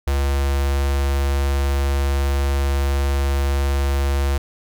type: tone with notch filter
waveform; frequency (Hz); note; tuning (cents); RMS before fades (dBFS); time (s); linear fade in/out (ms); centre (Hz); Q
square; 69.3; C#2; 0; -19; 0.07-4.38; 5; 230; 1.9
effects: none